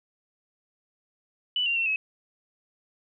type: tone with pitch steps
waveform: sine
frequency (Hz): 2973 / 2772 / 2708 / 2570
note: F#7 / F7 / E7 / E7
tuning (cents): +8 / -14 / +46 / -45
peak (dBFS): -23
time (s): 1.56-1.96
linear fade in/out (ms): 2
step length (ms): 100
effects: none